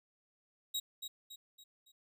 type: tone with echo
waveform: sawtooth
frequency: 3815 Hz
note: A#7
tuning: 39 cents sharp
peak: -31 dBFS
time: 0.74-0.8 s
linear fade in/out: 10 ms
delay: 280 ms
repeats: 4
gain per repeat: -7 dB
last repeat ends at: 1.92 s
effects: none